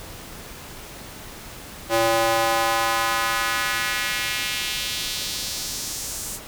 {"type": "tone with high-pass filter sweep", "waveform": "square", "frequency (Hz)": 113.8, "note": "A#2", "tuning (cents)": -41, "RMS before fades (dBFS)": -24, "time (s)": [1.89, 6.4], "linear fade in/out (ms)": 50, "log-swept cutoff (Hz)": [500, 8100], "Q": 1.5, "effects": ["pink hiss -39 dBFS RMS until 6.47 s"]}